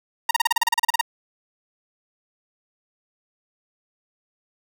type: tone bursts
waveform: sawtooth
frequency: 932.3 Hz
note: A#5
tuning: in tune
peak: -12 dBFS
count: 14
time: 0.29-1.012 s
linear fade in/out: 5 ms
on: 20 ms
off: 34 ms
effects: none